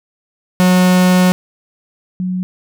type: tone pair in turn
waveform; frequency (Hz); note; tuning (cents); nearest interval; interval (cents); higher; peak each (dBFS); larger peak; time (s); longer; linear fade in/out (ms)
45% pulse / sine; 182.4 / 183.46; F#3 / F#3; -24 / -14; unison; 10; second; -8 / -16; first; 0.6-1.32 / 2.2-2.43; first; 0
effects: none